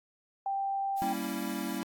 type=tone; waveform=sine; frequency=786 Hz; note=G5; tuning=4 cents sharp; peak=-29 dBFS; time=0.46-1.13 s; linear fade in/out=2 ms
type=noise; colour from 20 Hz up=blue; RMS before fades=-47 dBFS; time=0.96-1.8 s; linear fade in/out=20 ms
type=chord; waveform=square; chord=G diminished seventh; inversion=none; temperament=equal; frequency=196 / 233.1 / 277.2 / 329.6 Hz; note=G3 / Bb3 / Db4 / Fb4; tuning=0 / 0 / 0 / 0 cents; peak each=-39 dBFS; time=1.02-1.83 s; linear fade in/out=0 ms
effects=AAC 64 kbps